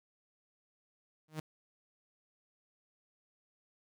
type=tone with exponential growth; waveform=sawtooth; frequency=155.56 Hz; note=D#3; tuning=in tune; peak=-30 dBFS; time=1.28-1.4 s; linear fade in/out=5 ms; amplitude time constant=26 ms; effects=none